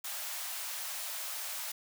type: high-pass noise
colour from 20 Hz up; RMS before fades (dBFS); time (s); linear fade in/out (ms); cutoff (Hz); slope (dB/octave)
white; -39; 0.04-1.72; 5; 560; 96
effects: none